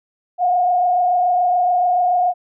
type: tone with frequency modulation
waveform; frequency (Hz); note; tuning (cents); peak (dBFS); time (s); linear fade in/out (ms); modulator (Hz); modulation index
sine; 718; F5; +48; -13; 0.38-2.34; 50; 27; 0.72
effects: none